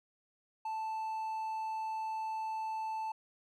triangle tone, 880 Hz, A5, in tune, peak -33 dBFS, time 0.65-3.12 s, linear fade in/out 5 ms, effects none

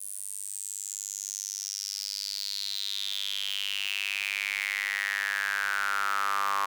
sawtooth tone with high-pass filter sweep, 99.7 Hz, G2, 30 cents sharp, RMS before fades -32 dBFS, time 0-6.66 s, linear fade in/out 10 ms, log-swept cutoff 10000 to 1100 Hz, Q 7.2, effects none

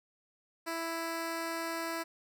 10% pulse tone, 330.6 Hz, E4, 5 cents sharp, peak -26 dBFS, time 0.66-2.04 s, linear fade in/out 20 ms, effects none

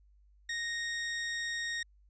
sawtooth tone, 1863 Hz, A#6, 2 cents flat, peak -30 dBFS, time 0.49-1.83 s, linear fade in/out 5 ms, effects added 50 Hz sine -60 dBFS peak until 2.09 s + resampled to 16000 Hz

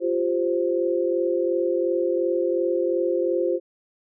sine chord, F suspended second, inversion none, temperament equal, 349.2 / 392 / 523.3 Hz, F4 / G4 / C5, 0 / 0 / 0 cents, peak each -23 / -27 / -24 dBFS, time 0-3.6 s, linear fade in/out 50 ms, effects none

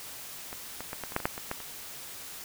clicks, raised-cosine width 0.5 ms, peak -24 / -22 / -20 / -20 / -25 / -11 / -23 / -10 / -22 / -16 / -28 dBFS, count 11, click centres 0.529 / 0.806 / 0.931 / 1.037 / 1.121 / 1.164 / 1.202 / 1.255 / 1.379 / 1.514 / 1.603 s, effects white hiss -43 dBFS RMS until 2.44 s

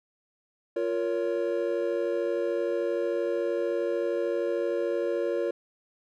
triangle chord, Bb minor, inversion second, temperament just, 349.6 / 466.2 / 559.4 Hz, F4 / Bb4 / Db5, +2 / 0 / +16 cents, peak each -28 dBFS, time 0.76-5.51 s, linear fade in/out 5 ms, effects none

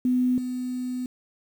sine tone pair in turn, 251.1 / 251.1 Hz, B3 / B3, +29 / +29 cents, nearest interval unison, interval 0 cents, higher neither, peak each -19 / -27 dBFS, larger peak first, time 0.05-0.38 / 0.38-1.06 s, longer second, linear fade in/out 2 ms, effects 8-bit

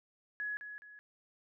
sine tone with echo, 1685 Hz, G#6, 25 cents sharp, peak -35 dBFS, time 0.4-0.57 s, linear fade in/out 0 ms, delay 210 ms, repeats 2, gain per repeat -8 dB, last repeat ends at 0.99 s, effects none

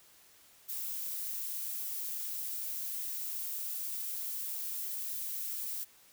violet noise, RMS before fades -38 dBFS, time 0.68-5.85 s, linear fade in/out 20 ms, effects white hiss -61 dBFS RMS until 6.12 s

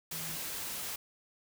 sine tone in noise, 162.8 Hz, E3, 21 cents flat, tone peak -46 dBFS, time 0.12-0.36 s, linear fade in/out 5 ms, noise white, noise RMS -39 dBFS, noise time 0.11-0.96 s, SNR -10 dB, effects none

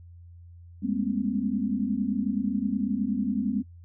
sine tone cluster, 200.8 / 211.7 / 239.4 / 267.7 Hz, G3 / G#3 / A#3 / C4, +42 / +33 / +46 / +40 cents, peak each -30 dBFS, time 0.82-3.63 s, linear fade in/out 20 ms, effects noise-tail reverb RT60 0.1 s tail -19 dB re dry + added 86 Hz sine -45 dBFS peak until 3.84 s

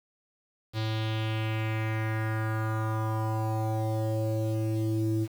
square tone with low-pass filter sweep, 110 Hz, A2, in tune, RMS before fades -29 dBFS, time 0.73-5.28 s, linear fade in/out 50 ms, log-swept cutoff 4200 to 310 Hz, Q 3, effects 8-bit

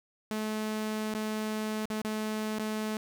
sawtooth tone with dropouts, 215.8 Hz, A3, 33 cents flat, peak -27 dBFS, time 0.31-2.97 s, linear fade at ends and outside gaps 0 ms, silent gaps 1.139-1.148 / 1.855-1.902 / 2.017-2.048 / 2.586-2.596 s, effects none

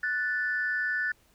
sine tone pair together, 1480 / 1760 Hz, F#6 / A6, 0 / 0 cents, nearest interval minor third, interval 300 cents, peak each -29 / -28 dBFS, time 0.03-1.12 s, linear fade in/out 5 ms, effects tanh soft clip ceiling -19 dBFS + pink hiss -64 dBFS RMS until 1.34 s

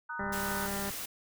sine chord, D# minor, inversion second, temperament just, 933.4 / 1244.5 / 1493.4 Hz, A#5 / D#6 / F#6, +2 / 0 / +16 cents, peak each -41 / -42 / -38 dBFS, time 0.09-0.67 s, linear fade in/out 10 ms
harmonic tone, 199.1 Hz, G3, 27 cents sharp, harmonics 1 / 2 / 3 / 4 / 5 / 6 / 7 / 8 / 9 / 10, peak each -38 / -42 / -43 / -43 / -46 / -50 / -46 / -51 / -46 / -51 dBFS, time 0.19-0.9 s, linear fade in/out 5 ms
click train, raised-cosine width 5 ms, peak -35 dBFS, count 26, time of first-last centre 0.21-0.906 s, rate 35.9 Hz
white noise, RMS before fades -39 dBFS, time 0.32-1.06 s, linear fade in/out 10 ms
effects none

